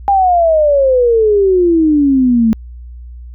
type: exponential sweep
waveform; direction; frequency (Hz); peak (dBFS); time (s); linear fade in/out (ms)
sine; down; 810 to 218.3; -7; 0.08-2.53; 0
effects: added 60 Hz sine -28 dBFS peak until 3.34 s